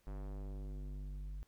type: tone with low-pass filter sweep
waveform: square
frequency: 49.22 Hz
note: G1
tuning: 8 cents sharp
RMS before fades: -44 dBFS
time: 0.07-1.43 s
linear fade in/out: 0 ms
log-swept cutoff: 1300 to 100 Hz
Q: 0.77
effects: pink hiss -74 dBFS RMS until 1.47 s